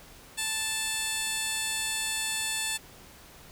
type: tone with band-pass filter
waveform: 15% pulse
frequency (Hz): 880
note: A5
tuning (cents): 0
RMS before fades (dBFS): -31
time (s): 0.37-2.78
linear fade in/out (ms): 20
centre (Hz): 7700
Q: 0.92
effects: pink hiss -51 dBFS RMS until 3.51 s